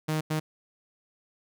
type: tone bursts at uneven times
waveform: sawtooth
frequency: 155.56 Hz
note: D#3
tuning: in tune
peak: -22 dBFS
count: 2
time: 0.08-0.21 / 0.3-0.4 s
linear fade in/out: 10 ms
effects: none